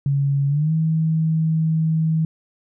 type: tone with pitch glide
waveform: sine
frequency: 140 to 159.89 Hz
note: C#3 to D#3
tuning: +18 to +47 cents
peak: -16 dBFS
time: 0.06-2.25 s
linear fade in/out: 2 ms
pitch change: +229 cents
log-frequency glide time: 0.48-0.72 s
effects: none